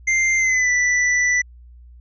square tone with pitch glide, 2093 to 1975.5 Hz, C7 to B6, 0 to 0 cents, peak -16 dBFS, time 0.07-1.42 s, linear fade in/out 10 ms, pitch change -100 cents, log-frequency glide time 0.37-0.7 s, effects added 60 Hz sine -41 dBFS peak until 2 s + resampled to 16000 Hz

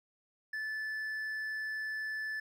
sine tone with hard clipping, 1744 Hz, A6, 16 cents flat, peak -36 dBFS, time 0.53-2.4 s, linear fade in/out 5 ms, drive 3 dB, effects none

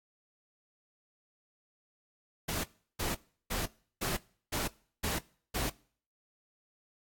pink noise bursts, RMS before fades -34 dBFS, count 7, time 2.48-5.7 s, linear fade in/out 10 ms, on 160 ms, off 350 ms, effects noise-tail reverb RT60 0.5 s tail -22 dB re dry + AAC 64 kbps

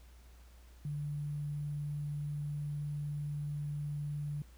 sine tone with sample-and-hold, 146.8 Hz, D3, in tune, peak -35 dBFS, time 0.85-4.42 s, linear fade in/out 2 ms, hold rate 11025 Hz, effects added 60 Hz sine -54 dBFS peak until 4.57 s + pink hiss -65 dBFS RMS until 4.57 s

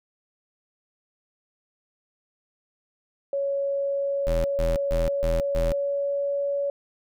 sine tone with pitch glide, 557 to 564.1 Hz, C#5 to C#5, +8 to +30 cents, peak -23 dBFS, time 3.33-6.7 s, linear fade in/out 2 ms, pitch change +22 cents, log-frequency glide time 3.61-6.39 s
square tone bursts, 41.63 Hz, E1, 18 cents sharp, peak -24 dBFS, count 5, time 4.27-5.72 s, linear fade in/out 0 ms, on 170 ms, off 150 ms
effects none

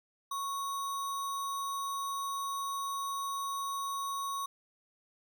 sine tone with sample-and-hold, 1106 Hz, C#6, 4 cents flat, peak -33 dBFS, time 0.31-4.46 s, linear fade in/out 5 ms, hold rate 4900 Hz, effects none

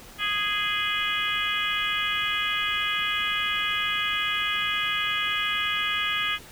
harmonic tone with a mistuned harmonic, 414.4 Hz, G#4, 4 cents flat, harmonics 3 / 4 / 5 / 6 / 7 / 8, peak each -31 / -31 / -31 / -31 / -31 / -31 dBFS, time 0.18-6.39 s, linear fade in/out 50 ms, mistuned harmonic 7, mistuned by +30 cents, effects pink hiss -46 dBFS RMS until 6.51 s

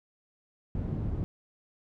white low-pass noise, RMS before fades -32 dBFS, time 0.75-1.24 s, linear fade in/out 0 ms, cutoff 160 Hz, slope 12 dB/octave, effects none

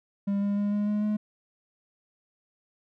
triangle tone with pitch steps, 200 / 202.2 / 204.4 / 206.7 / 209 / 211.3 Hz, G3 / G#3 / G#3 / G#3 / G#3 / G#3, +35 / -46 / -27 / -8 / +11 / +30 cents, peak -22 dBFS, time 0.27-1.17 s, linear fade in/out 10 ms, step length 150 ms, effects none

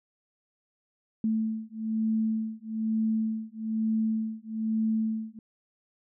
sine beating tone pair, 220 / 221.1 Hz, A3 / A3, 0 / +9 cents, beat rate 1.1 Hz, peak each -29 dBFS, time 1.24-5.39 s, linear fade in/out 2 ms, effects none

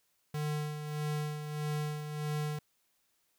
square tone with tremolo, 150.3 Hz, D3, 40 cents sharp, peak -32 dBFS, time 0.34-2.59 s, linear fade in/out 5 ms, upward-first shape sine, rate 1.6 Hz, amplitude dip 55%, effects white hiss -75 dBFS RMS until 3.38 s

